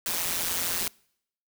white noise with amplitude modulation, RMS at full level -25 dBFS, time 0.06-0.88 s, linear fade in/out 2 ms, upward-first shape sine, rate 173 Hz, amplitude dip 90%, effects noise-tail reverb RT60 0.7 s tail -26 dB re dry

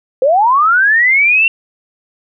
sine linear sweep, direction up, 493.9 to 2747 Hz, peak -7 dBFS, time 0.22-1.48 s, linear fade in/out 2 ms, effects none

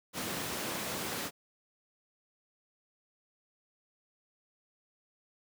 pink high-pass noise, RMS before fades -37 dBFS, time 0.13-1.31 s, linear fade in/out 50 ms, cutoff 160 Hz, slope 12 dB/octave, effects none

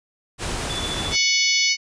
pink noise, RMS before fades -27 dBFS, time 0.38-1.17 s, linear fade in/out 50 ms
sine tone with tremolo, 3467 Hz, A7, 26 cents flat, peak -25 dBFS, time 0.69-1.7 s, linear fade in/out 20 ms, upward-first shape triangle, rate 14 Hz, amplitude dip 65%
harmonic tone, 740 Hz, F#5, in tune, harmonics 3 / 4 / 5 / 6 / 7 / 8 / 9, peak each -21 / -27 / -33 / -23 / -24 / -25 / -35 dBFS, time 1.11-1.77 s, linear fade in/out 50 ms
effects resampled to 22050 Hz

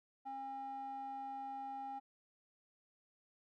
square tone with band-pass filter, 270 Hz, C#4, 45 cents flat, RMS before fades -45 dBFS, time 0.25-2 s, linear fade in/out 20 ms, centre 760 Hz, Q 6.5, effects none

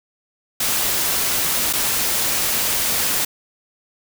white noise with dropouts, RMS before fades -20 dBFS, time 0.6-3.25 s, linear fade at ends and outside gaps 5 ms, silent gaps 1.728-1.734 s, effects none

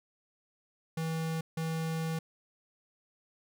square tone bursts at uneven times, 161.8 Hz, E3, 32 cents flat, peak -32 dBFS, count 2, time 0.97-1.41 / 1.57-2.19 s, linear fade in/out 5 ms, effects none

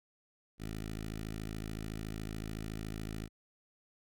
10% pulse tone with notch filter, 53.8 Hz, A1, 38 cents flat, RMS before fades -41 dBFS, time 0.58-3.29 s, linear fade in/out 50 ms, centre 910 Hz, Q 1.2, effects none

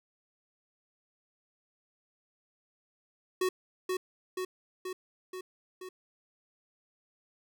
square tone with echo, 370 Hz, F#4, in tune, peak -27 dBFS, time 3.41-3.49 s, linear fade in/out 5 ms, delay 480 ms, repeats 5, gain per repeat -3 dB, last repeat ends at 5.89 s, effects none

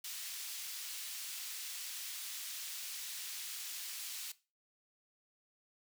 pink high-pass noise, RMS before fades -44 dBFS, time 0.04-4.32 s, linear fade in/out 5 ms, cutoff 3200 Hz, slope 12 dB/octave, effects noise-tail reverb RT60 0.3 s tail -18 dB re dry

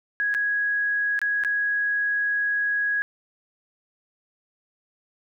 sine tone with dropouts, 1661.2 Hz, G#6, in tune, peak -21 dBFS, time 0.2-3.02 s, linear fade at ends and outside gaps 0 ms, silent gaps 0.341-0.348 / 1.191-1.216 / 1.437-1.448 s, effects none

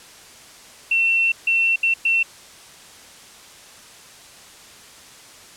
sine tone bursts at uneven times, 2703 Hz, E7, 43 cents sharp, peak -15 dBFS, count 4, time 0.91-1.32 / 1.47-1.76 / 1.83-1.94 / 2.05-2.23 s, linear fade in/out 5 ms, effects white hiss -44 dBFS RMS until 5.56 s + low-pass 9000 Hz 12 dB/octave

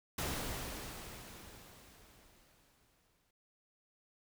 pink noise with exponential decay, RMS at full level -37 dBFS, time 0.18-3.31 s, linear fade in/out 5 ms, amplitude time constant 680 ms, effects none

